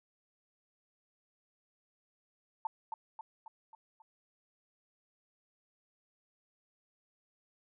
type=tone with echo; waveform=sine; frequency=889 Hz; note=A5; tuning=18 cents sharp; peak=-31 dBFS; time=2.65-2.67 s; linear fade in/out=2 ms; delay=270 ms; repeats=5; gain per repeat=-5 dB; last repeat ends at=4.02 s; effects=none